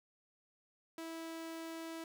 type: tone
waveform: sawtooth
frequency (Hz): 327.2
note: E4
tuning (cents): -13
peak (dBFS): -39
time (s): 0.98-2.04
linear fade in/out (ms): 2
effects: none